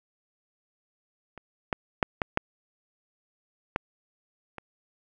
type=clicks; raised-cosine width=0.5 ms; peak=-27 / -11 / -6 / -10 / -7 / -10 / -23 dBFS; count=7; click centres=1.377 / 1.728 / 2.028 / 2.218 / 2.374 / 3.761 / 4.583 s; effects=none